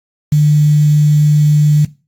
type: tone with quantisation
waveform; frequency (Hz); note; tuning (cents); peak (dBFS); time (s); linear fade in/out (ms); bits
sine; 149.4; D3; +30; -6; 0.32-1.85; 5; 5
effects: noise-tail reverb RT60 0.3 s tail -18 dB re dry + AAC 64 kbps